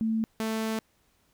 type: tone pair in turn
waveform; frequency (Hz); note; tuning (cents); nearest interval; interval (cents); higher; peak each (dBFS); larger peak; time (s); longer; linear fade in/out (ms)
sine / sawtooth; 222.4 / 221.1; A3 / A3; +19 / +9; unison; 10; first; -24; neither; 0.01-0.24 / 0.4-0.79; second; 0
effects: pink hiss -68 dBFS RMS until 1.33 s